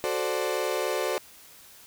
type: chord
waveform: 35% pulse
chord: D dominant seventh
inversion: first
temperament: equal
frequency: 370 / 440 / 523.3 / 587.3 Hz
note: F#4 / A4 / C5 / D5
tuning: 0 / 0 / 0 / 0 cents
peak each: -30 dBFS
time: 0.04-1.18 s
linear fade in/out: 0 ms
effects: white hiss -51 dBFS RMS until 1.86 s